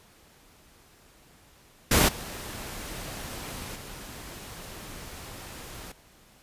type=noise with level steps; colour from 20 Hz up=pink; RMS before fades=-20 / -38 / -42 dBFS; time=1.91-5.92 s; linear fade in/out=5 ms; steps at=2.08 / 3.75 s; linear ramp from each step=10 ms; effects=pink hiss -57 dBFS RMS until 6.42 s + resampled to 32000 Hz